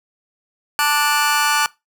sawtooth chord, D major, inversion second, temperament just, 881 / 1174.7 / 1468.3 Hz, A5 / D6 / F#6, +2 / 0 / -14 cents, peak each -16 dBFS, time 0.79-1.66 s, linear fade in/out 0 ms, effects noise-tail reverb RT60 0.2 s tail -20 dB re dry

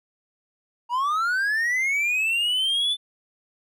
triangle linear sweep, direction up, 932.3 to 3520 Hz, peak -19 dBFS, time 0.89-2.97 s, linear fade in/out 50 ms, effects none

